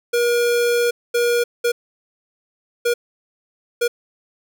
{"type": "tone bursts at uneven times", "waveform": "square", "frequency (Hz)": 477.5, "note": "A#4", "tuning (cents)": 42, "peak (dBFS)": -16, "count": 5, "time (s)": [[0.13, 0.91], [1.14, 1.44], [1.64, 1.72], [2.85, 2.94], [3.81, 3.88]], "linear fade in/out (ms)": 10, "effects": []}